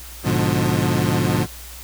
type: chord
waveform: 25% pulse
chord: G# diminished seventh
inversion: none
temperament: equal with one note detuned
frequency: 103.83 / 123.47 / 146.83 / 177.05 Hz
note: G#2 / B2 / D3 / F3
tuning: 0 / 0 / 0 / +24 cents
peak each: -19 dBFS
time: 0.23-1.47 s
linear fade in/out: 50 ms
effects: added 60 Hz sine -38 dBFS peak until 1.83 s + white hiss -39 dBFS RMS until 1.83 s